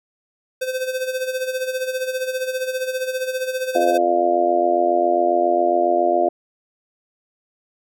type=tone with tremolo; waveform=square; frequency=515 Hz; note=C5; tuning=28 cents flat; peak=-20 dBFS; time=0.61-3.98 s; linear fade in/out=10 ms; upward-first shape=sine; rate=15 Hz; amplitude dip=65%
type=harmonic tone; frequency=87.31 Hz; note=F2; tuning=in tune; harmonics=3 / 4 / 5 / 6 / 7 / 8; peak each=-30 / -21 / -29 / -30 / -20 / -18 dBFS; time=3.75-6.29 s; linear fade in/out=5 ms
effects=none